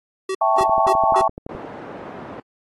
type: tone bursts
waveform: square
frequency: 381.3 Hz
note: G4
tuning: 48 cents flat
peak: -22 dBFS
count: 4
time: 0.29-1.216 s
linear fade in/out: 5 ms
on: 59 ms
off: 230 ms
type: chord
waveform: sine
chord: A dominant seventh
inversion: second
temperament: equal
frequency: 659.3 / 784 / 880 / 1108.7 Hz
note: E5 / G5 / A5 / C#6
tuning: 0 / 0 / 0 / 0 cents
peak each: -20 dBFS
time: 0.41-1.28 s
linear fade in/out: 5 ms
type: click train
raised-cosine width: 2 ms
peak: -18 dBFS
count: 12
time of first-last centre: 0.61-1.55 s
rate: 11.7 Hz
type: band-pass noise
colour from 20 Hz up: pink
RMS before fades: -35 dBFS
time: 1.49-2.4 s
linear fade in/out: 2 ms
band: 230 to 990 Hz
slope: 12 dB/octave
effects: AAC 32 kbps